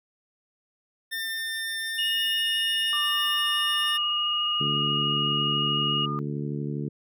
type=tone; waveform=25% pulse; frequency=1801 Hz; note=A6; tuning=40 cents sharp; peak=-25 dBFS; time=1.11-3.98 s; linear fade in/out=20 ms
type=tone with vibrato; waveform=sine; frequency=2874 Hz; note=F7; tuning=49 cents sharp; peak=-24 dBFS; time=1.98-6.06 s; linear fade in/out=10 ms; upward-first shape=triangle; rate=14 Hz; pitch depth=9 cents each way
type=tone with pitch glide; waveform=sine; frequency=1182 to 1214.5 Hz; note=D6 to D#6; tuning=+11 to -42 cents; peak=-30 dBFS; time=2.93-6.19 s; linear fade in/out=0 ms; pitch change=+47 cents; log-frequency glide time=3.45-4.57 s
type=harmonic tone; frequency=72.4 Hz; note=D2; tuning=24 cents flat; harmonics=2 / 3 / 4 / 5 / 6; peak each=-30 / -34 / -36 / -38 / -40 dBFS; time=4.6-6.89 s; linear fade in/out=10 ms
effects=none